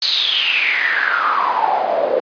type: noise with band-pass filter sweep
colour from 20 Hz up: pink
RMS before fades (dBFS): -17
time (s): 0.02-2.2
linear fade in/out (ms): 2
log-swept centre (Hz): 4400 to 500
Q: 8.3
effects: high-pass 300 Hz 12 dB/octave + resampled to 11025 Hz